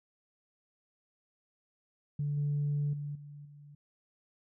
sine tone with level steps, 145.4 Hz, D3, 17 cents flat, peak -29 / -27 / -35 / -45 / -50 dBFS, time 2.19-3.75 s, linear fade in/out 5 ms, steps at 2.37 / 2.93 / 3.15 / 3.45 s, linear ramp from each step 5 ms, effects tanh soft clip ceiling -25 dBFS

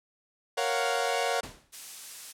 sawtooth chord, Gb major seventh, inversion first, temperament equal, 466.2 / 554.4 / 698.5 / 740 Hz, Bb4 / Db5 / F5 / Gb5, 0 / 0 / 0 / 0 cents, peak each -28 dBFS, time 0.57-1.41 s, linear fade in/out 10 ms
pink noise with exponential decay, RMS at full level -38 dBFS, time 1.43-1.76 s, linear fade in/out 5 ms, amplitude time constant 71 ms
blue noise, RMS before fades -39 dBFS, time 1.72-2.33 s, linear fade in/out 20 ms
effects low-pass 10000 Hz 12 dB/octave

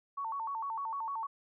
sine tone with vibrato, 1002 Hz, B5, 25 cents sharp, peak -34 dBFS, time 0.17-1.27 s, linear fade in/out 10 ms, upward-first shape square, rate 6.6 Hz, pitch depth 190 cents each way, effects none

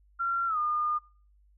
sine tone with pitch glide, 1372 to 1215.3 Hz, F6 to D#6, -31 to -41 cents, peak -26 dBFS, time 0.19-0.99 s, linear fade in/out 20 ms, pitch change -210 cents, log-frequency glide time 0.47-0.58 s, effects noise-tail reverb RT60 0.4 s tail -20 dB re dry + added 50 Hz sine -59 dBFS peak until 1.57 s

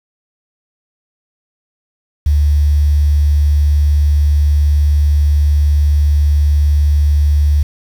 sine tone with quantisation, 73.42 Hz, D2, in tune, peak -8 dBFS, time 2.26-7.63 s, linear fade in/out 5 ms, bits 6, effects none

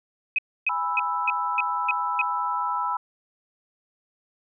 sine tone bursts, 2527 Hz, D#7, 26 cents sharp, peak -19 dBFS, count 7, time 0.36-2.215 s, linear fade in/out 2 ms, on 25 ms, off 280 ms
sine chord, E major, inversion first, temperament just, 824.1 / 988.9 / 1318.5 Hz, G#5 / B5 / E6, -14 / +2 / 0 cents, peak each -32 / -26 / -28 dBFS, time 0.69-2.97 s, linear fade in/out 5 ms
effects none

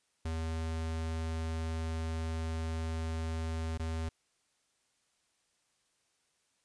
square tone with dropouts, 80.9 Hz, E2, 32 cents flat, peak -34 dBFS, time 0.25-4.09 s, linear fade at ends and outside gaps 5 ms, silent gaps 3.776-3.795 s, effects white hiss -75 dBFS RMS until 6.64 s + resampled to 22050 Hz

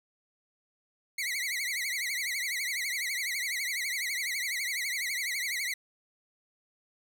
sawtooth tone with vibrato, 2093 Hz, C7, in tune, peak -27 dBFS, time 1.18-5.74 s, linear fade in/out 5 ms, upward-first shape triangle, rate 12 Hz, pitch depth 180 cents each way, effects none

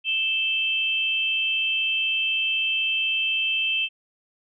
sine tone pair together, 2637 / 3132 Hz, E7 / G7, 0 / -2 cents, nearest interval minor third, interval 298 cents, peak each -23 / -25 dBFS, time 0.04-3.89 s, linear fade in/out 50 ms, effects none

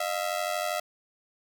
sawtooth ring-modulated tone, 659.3 Hz, E5, in tune, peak -21 dBFS, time 0-0.8 s, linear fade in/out 5 ms, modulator 46.3 Hz, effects none

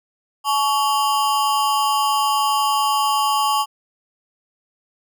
square ring-modulated tone, 987.8 Hz, B5, in tune, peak -14 dBFS, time 0.44-3.66 s, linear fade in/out 50 ms, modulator 135 Hz, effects none

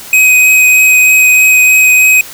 square tone with vibrato, 2518 Hz, D#7, 20 cents sharp, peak -4 dBFS, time 0.13-2.21 s, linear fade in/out 2 ms, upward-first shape triangle, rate 3.2 Hz, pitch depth 10 cents each way, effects white hiss -29 dBFS RMS until 2.33 s

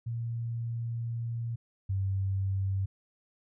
sine tone pair in turn, 116.54 / 96.72 Hz, A#2 / G2, 0 / -23 cents, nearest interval minor third, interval 323 cents, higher first, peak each -31 / -27 dBFS, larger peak second, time 0.06-1.56 / 1.89-2.86 s, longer first, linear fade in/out 10 ms, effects none

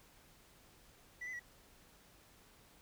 sine tone with pitch steps, 1966 / 2018 / 1934 Hz, B6 / B6 / B6, -8 / +37 / -37 cents, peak -39 dBFS, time 1.21-1.396 s, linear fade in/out 10 ms, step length 62 ms, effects tanh soft clip ceiling -41 dBFS + pink hiss -64 dBFS RMS until 2.81 s

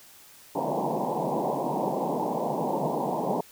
white band-pass noise, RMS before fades -28 dBFS, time 0.55-3.41 s, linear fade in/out 5 ms, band 140 to 980 Hz, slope 96 dB/octave, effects white hiss -52 dBFS RMS until 3.51 s

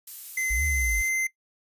violet noise, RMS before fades -37 dBFS, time 0.07-1.09 s, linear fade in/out 5 ms
square tone with pitch glide, 2056 to 2073 Hz, C7 to C7, -31 to -17 cents, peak -25 dBFS, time 0.37-1.27 s, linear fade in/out 5 ms, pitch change +14 cents, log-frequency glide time 0.7-1.05 s
sine linear two-way sweep, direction up then down, 49 to 78.9 to 49 Hz, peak -26 dBFS, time 0.5-1.02 s, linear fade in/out 10 ms, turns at 0.64 s
effects noise-tail reverb RT60 0.1 s tail -18 dB re dry + resampled to 32000 Hz

